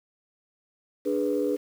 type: chord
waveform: sine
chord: G# diminished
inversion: second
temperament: equal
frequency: 293.7 / 415.3 / 493.9 Hz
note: D4 / G#4 / B4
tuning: 0 / 0 / 0 cents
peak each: -27 dBFS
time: 1.05-1.57 s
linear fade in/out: 20 ms
effects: tanh soft clip ceiling -15 dBFS + 8-bit